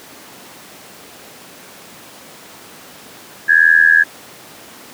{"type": "tone with amplitude modulation", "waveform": "sine", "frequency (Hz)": 1669, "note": "G#6", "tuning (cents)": 8, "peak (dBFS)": -3, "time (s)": [3.48, 4.04], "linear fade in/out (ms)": 20, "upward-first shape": "sine", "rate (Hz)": 81.6, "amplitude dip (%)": 90, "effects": ["pink hiss -38 dBFS RMS until 4.93 s", "high-pass 200 Hz 12 dB/octave"]}